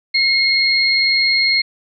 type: tone pair together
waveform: sine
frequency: 2162 / 4240 Hz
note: C#7 / C8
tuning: -44 / +22 cents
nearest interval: octave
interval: 1166 cents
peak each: -15 dBFS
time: 0.14-1.62 s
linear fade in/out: 10 ms
effects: none